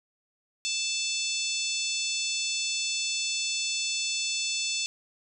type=harmonic tone; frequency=880 Hz; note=A5; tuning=in tune; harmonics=3 / 4 / 5 / 6 / 7 / 8 / 9; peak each=-33 / -34 / -35 / -36 / -36 / -37 / -38 dBFS; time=0.65-4.86 s; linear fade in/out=0 ms; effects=none